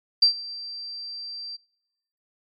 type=tone with ADSR envelope; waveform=sine; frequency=4700 Hz; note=D8; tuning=1 cent sharp; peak=-11 dBFS; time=0.22-1.57 s; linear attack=7 ms; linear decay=100 ms; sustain=-22 dB; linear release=18 ms; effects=noise-tail reverb RT60 0.9 s tail -26 dB re dry + MP3 64 kbps